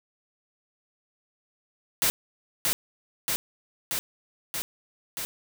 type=noise with echo; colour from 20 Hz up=white; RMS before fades=-23 dBFS; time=2.02-2.1 s; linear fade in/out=0 ms; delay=630 ms; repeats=5; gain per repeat=-2 dB; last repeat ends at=5.25 s; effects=none